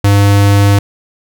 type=tone; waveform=square; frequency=100.7 Hz; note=G2; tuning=47 cents sharp; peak=-6 dBFS; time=0.04-0.79 s; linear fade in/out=5 ms; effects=none